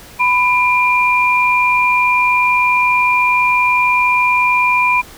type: tone pair together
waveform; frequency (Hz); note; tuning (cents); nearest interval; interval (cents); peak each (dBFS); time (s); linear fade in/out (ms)
sine; 995.5 / 2391; B5 / D7; +14 / +30; octave + minor third; 1516; -13; 0.19-5.02; 20
effects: pink hiss -38 dBFS RMS until 5.17 s